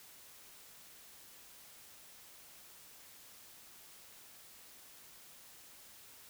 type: silence
effects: white hiss -57 dBFS RMS until 6.29 s

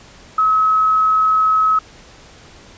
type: tone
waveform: sine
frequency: 1283 Hz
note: E6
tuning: 47 cents flat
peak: -11 dBFS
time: 0.38-1.79 s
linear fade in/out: 5 ms
effects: pink hiss -43 dBFS RMS until 2.77 s + resampled to 16000 Hz

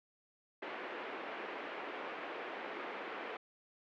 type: band-pass noise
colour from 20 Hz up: pink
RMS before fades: -44 dBFS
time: 0.62-3.37 s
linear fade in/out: 5 ms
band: 320 to 2600 Hz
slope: 24 dB/octave
effects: none

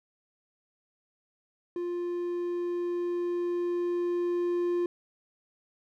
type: tone with level ramp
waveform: triangle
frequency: 350.2 Hz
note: F4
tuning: 5 cents sharp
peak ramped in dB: -28 to -23 dBFS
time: 1.76-4.86 s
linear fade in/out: 2 ms
effects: none

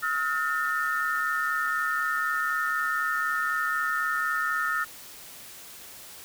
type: tone cluster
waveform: sine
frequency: 1281 / 1425 / 1805 Hz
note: E6 / F6 / A6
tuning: -50 / +34 / +44 cents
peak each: -29 dBFS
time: 0.02-4.85 s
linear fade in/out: 20 ms
effects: white hiss -45 dBFS RMS until 6.24 s

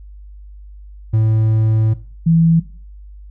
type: tone pair in turn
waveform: triangle / sine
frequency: 110 / 164.81 Hz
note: A2 / E3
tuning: 0 / 0 cents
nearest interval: perfect fifth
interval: 700 cents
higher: second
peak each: -9 dBFS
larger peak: neither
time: 1.13-1.94 / 2.26-2.6 s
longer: first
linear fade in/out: 10 ms
effects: noise-tail reverb RT60 0.4 s tail -17 dB re dry + added 50 Hz sine -34 dBFS peak until 3.3 s

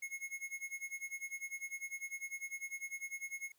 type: tone with tremolo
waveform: square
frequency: 2170 Hz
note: C#7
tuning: 37 cents flat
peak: -39 dBFS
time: 0.02-3.52 s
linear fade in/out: 5 ms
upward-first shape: sine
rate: 10 Hz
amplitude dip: 90%
effects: white hiss -75 dBFS RMS until 3.58 s

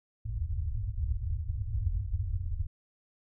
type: low-pass noise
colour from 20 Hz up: white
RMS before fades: -32 dBFS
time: 0.25-2.67 s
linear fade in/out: 10 ms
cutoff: 110 Hz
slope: 96 dB/octave
effects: none

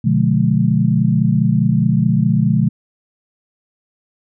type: chord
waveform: sine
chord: B diminished seventh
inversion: none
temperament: just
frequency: 123.47 / 148.16 / 177.8 / 213.4 Hz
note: B2 / D3 / F3 / Ab3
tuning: 0 / +16 / +31 / +47 cents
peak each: -17 dBFS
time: 0.04-2.69 s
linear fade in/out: 10 ms
effects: none

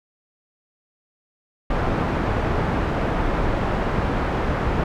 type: low-pass noise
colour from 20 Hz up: pink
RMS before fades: -22 dBFS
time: 1.7-4.84 s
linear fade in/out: 5 ms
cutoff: 1400 Hz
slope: 12 dB/octave
effects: none

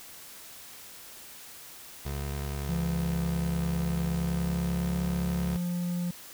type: tone with vibrato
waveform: 25% pulse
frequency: 70.1 Hz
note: C#2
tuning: 20 cents sharp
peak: -28 dBFS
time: 2.05-5.57 s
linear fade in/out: 10 ms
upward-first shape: triangle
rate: 0.64 Hz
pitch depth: 13 cents each way
type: tone with pitch glide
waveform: triangle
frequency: 169.7 to 175.89 Hz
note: F3 to F3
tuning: -49 to +13 cents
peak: -26 dBFS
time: 2.69-6.11 s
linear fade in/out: 5 ms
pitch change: +62 cents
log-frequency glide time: 4.08-4.96 s
effects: white hiss -47 dBFS RMS until 6.33 s

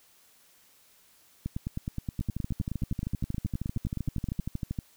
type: two click trains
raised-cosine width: 5 ms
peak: -19 / -19 dBFS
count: 29 / 34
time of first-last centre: 1.46-4.392 / 2.21-4.788 s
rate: 9.55 / 12.8 Hz
effects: white hiss -61 dBFS RMS until 4.96 s

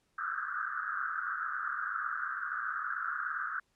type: band-pass noise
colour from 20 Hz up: white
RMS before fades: -36 dBFS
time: 0.18-3.6 s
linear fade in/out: 5 ms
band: 1200 to 1600 Hz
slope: 96 dB/octave
effects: pink hiss -75 dBFS RMS until 3.75 s + low-pass 10000 Hz 12 dB/octave

